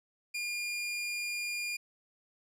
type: tone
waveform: sawtooth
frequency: 2416 Hz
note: D7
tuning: 48 cents sharp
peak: -30 dBFS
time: 0.34-1.77 s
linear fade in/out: 10 ms
effects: low-pass 11000 Hz 12 dB/octave